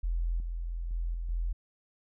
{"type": "tone with level steps", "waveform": "sine", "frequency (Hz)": 42.35, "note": "E1", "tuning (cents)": 48, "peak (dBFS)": [-27, -32, -29, -32, -28], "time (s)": [0.03, 1.53], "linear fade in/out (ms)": 10, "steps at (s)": [0.4, 0.91, 1.14, 1.29], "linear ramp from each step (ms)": 2, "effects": []}